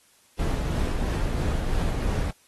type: noise with tremolo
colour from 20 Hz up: brown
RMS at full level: -24 dBFS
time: 0.39-2.31 s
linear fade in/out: 2 ms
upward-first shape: triangle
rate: 3 Hz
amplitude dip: 30%
effects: white hiss -60 dBFS RMS until 2.47 s + AAC 32 kbps